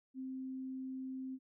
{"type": "tone", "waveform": "sine", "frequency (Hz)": 261.6, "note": "C4", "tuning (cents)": 0, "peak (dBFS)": -40, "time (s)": [0.14, 1.39], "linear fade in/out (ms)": 50, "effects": []}